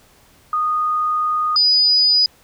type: tone pair in turn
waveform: sine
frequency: 1235 / 4952 Hz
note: D#6 / D#8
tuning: -13 / -9 cents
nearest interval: 2 octaves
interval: 2404 cents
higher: second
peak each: -16 / -11 dBFS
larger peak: second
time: 0.53-1.56 / 1.56-2.26 s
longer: first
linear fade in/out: 2 ms
effects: pink hiss -52 dBFS RMS until 2.43 s